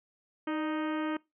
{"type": "harmonic tone with a mistuned harmonic", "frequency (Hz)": 311.1, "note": "D#4", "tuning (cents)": 0, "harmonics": [1, 2, 3, 4, 5, 6, 7, 8, 9, 10], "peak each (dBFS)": [-31, -40, -41, -41, -44, -47, -49, -51, -54, -52], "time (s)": [0.47, 1.17], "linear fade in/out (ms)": 5, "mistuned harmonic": 2, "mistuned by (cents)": -54, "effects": ["noise-tail reverb RT60 0.2 s tail -22 dB re dry"]}